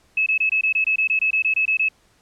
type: tone bursts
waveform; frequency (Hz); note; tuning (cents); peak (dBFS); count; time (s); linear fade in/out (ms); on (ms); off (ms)
sine; 2590; E7; -31; -16; 15; 0.17-1.887; 5; 93; 23
effects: pink hiss -59 dBFS RMS until 2.21 s + low-pass 10000 Hz 12 dB/octave